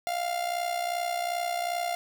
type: tone with amplitude modulation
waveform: 45% pulse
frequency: 698.5 Hz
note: F5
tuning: in tune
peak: -25 dBFS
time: 0.07-1.95 s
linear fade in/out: 0 ms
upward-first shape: sine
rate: 62.6 Hz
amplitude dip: 65%
effects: 10-bit